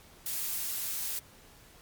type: noise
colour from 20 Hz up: blue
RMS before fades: -34 dBFS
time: 0.26-1.19 s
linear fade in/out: 2 ms
effects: pink hiss -56 dBFS RMS until 1.81 s + MP3 96 kbps